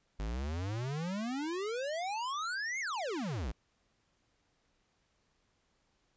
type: exponential two-way sweep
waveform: square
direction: up then down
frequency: 49 to 2217 to 49 Hz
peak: -35 dBFS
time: 0.19-3.52 s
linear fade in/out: 10 ms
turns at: 2.8 s
effects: pink hiss -75 dBFS RMS until 6.16 s + resampled to 16000 Hz